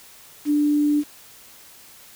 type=tone with quantisation; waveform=sine; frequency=294.8 Hz; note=D4; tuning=7 cents sharp; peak=-16 dBFS; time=0.45-1.04 s; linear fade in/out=50 ms; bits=7; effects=white hiss -47 dBFS RMS until 2.15 s